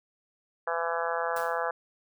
harmonic tone, 167.8 Hz, E3, 31 cents sharp, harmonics 3 / 4 / 5 / 6 / 7 / 8 / 9 / 10, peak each -33 / -34 / -35 / -36 / -36 / -37 / -38 / -38 dBFS, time 0.67-1.71 s, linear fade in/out 5 ms
white noise with exponential decay, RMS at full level -40 dBFS, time 1.36-1.67 s, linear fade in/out 5 ms, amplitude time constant 67 ms
effects none

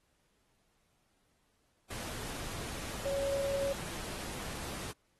sine tone in noise, 554.4 Hz, C#5, in tune, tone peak -31 dBFS, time 3.05-3.73 s, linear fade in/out 10 ms, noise pink, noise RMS -42 dBFS, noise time 1.9-4.92 s, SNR +8 dB, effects pink hiss -75 dBFS RMS until 5.19 s + AAC 32 kbps

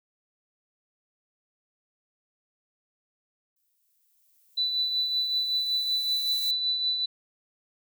violet noise with exponential growth, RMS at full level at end -35 dBFS, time 3.56-6.51 s, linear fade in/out 5 ms, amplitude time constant 640 ms
sine tone with tremolo, 3981 Hz, B7, 13 cents sharp, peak -22 dBFS, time 4.57-7.06 s, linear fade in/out 10 ms, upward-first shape triangle, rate 5.3 Hz, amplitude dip 50%
effects none

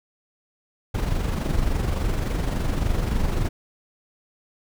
brown noise with amplitude modulation, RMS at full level -21 dBFS, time 0.94-3.49 s, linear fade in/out 10 ms, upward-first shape sine, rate 23.5 Hz, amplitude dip 50%, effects none

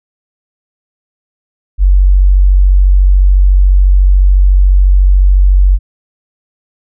sine tone, 47 Hz, F#1, 28 cents sharp, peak -3 dBFS, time 1.78-5.79 s, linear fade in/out 50 ms, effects none

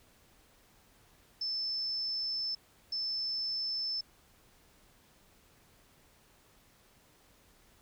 sine tone bursts at uneven times, 5274 Hz, E8, in tune, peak -32 dBFS, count 2, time 1.41-2.55 / 2.92-4.01 s, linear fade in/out 5 ms, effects pink hiss -64 dBFS RMS until 7.81 s

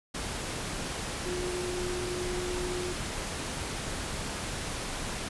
sine tone in noise, 359.6 Hz, F#4, 49 cents flat, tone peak -33 dBFS, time 1.25-2.93 s, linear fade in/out 10 ms, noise pink, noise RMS -35 dBFS, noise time 0.14-5.29 s, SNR -1 dB, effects resampled to 24000 Hz

